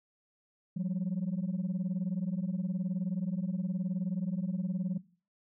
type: beating tone pair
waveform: sine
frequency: 174.9 / 193.9 Hz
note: F3 / G3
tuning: +3 / -19 cents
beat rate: 19 Hz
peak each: -31 / -33 dBFS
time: 0.76-4.98 s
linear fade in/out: 10 ms
effects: noise-tail reverb RT60 0.4 s tail -19 dB re dry + tanh soft clip ceiling -27 dBFS